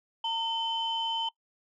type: tone pair together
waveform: sine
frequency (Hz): 910 / 3061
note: A#5 / G7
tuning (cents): -42 / -42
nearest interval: octave + major sixth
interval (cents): 2100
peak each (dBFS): -30 / -30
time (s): 0.24-1.29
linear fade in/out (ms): 5
effects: noise-tail reverb RT60 0.1 s tail -22 dB re dry + tanh soft clip ceiling -21 dBFS